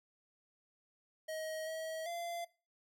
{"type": "tone with pitch steps", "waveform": "square", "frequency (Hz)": [631, 640, 687], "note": ["D#5", "D#5", "F5"], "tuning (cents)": [24, 49, -29], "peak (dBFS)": -40, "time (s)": [1.28, 2.45], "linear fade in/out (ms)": 10, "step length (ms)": 390, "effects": ["noise-tail reverb RT60 0.3 s tail -18 dB re dry"]}